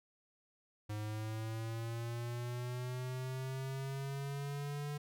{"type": "linear sweep", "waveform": "square", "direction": "up", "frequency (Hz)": [105.1, 146.83], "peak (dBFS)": -39, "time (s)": [0.89, 4.98], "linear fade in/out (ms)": 10, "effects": []}